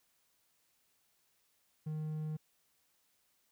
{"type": "tone", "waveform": "triangle", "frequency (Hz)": 154.7, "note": "D#3", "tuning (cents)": -10, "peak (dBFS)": -34, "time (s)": [1.86, 2.37], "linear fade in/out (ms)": 10, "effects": ["white hiss -75 dBFS RMS until 3.51 s"]}